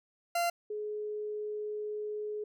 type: tone pair in turn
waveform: 40% pulse / sine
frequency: 690 / 422 Hz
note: F5 / G#4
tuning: -21 / +28 cents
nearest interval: major sixth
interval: 851 cents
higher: first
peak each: -27 / -34 dBFS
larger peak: first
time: 0.35-0.5 / 0.7-2.44 s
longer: second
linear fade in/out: 5 ms
effects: none